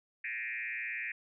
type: tone with frequency modulation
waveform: sine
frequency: 2118 Hz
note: C7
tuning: 21 cents sharp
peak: -35 dBFS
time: 0.24-1.12 s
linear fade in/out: 5 ms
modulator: 116 Hz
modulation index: 3.4
effects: none